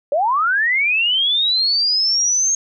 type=linear sweep; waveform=sine; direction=up; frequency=540 to 6490 Hz; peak=-14 dBFS; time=0.12-2.55 s; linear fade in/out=2 ms; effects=none